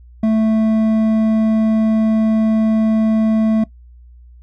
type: tone with hard clipping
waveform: triangle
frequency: 220 Hz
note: A3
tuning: in tune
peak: -13 dBFS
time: 0.23-3.64 s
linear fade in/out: 5 ms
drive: 10 dB
effects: noise-tail reverb RT60 0.1 s tail -20 dB re dry + added 60 Hz sine -39 dBFS peak until 4.42 s